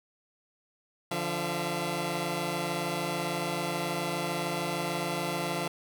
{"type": "tone cluster", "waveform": "10% pulse", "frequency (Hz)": [146.5, 173.3, 675], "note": ["D3", "F3", "E5"], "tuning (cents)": [-4, -13, 41], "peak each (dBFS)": [-27, -24, -28], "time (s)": [1.11, 5.68], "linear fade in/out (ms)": 5, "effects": []}